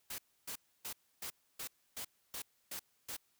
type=noise bursts; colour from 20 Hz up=white; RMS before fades=-43 dBFS; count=9; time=0.1-3.167 s; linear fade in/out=5 ms; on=83 ms; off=290 ms; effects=white hiss -75 dBFS RMS until 3.39 s